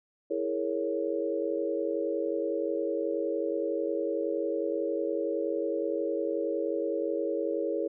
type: chord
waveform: sine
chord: A# half-diminished seventh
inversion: second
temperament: equal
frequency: 329.6 / 415.3 / 466.2 / 554.4 Hz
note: E4 / G#4 / A#4 / C#5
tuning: 0 / 0 / 0 / 0 cents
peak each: -33 dBFS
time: 0.3-7.88 s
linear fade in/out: 10 ms
effects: none